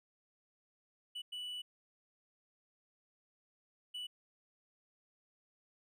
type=tone bursts at uneven times; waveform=triangle; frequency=2960 Hz; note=F#7; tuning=in tune; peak=-39 dBFS; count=3; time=1.15-1.22 / 1.32-1.62 / 3.94-4.07 s; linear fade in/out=10 ms; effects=none